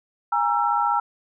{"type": "tone cluster", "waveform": "sine", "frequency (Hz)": [821, 936, 1339], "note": ["G#5", "A#5", "E6"], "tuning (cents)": [-20, 7, 27], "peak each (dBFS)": -23, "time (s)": [0.32, 1], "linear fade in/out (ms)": 5, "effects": []}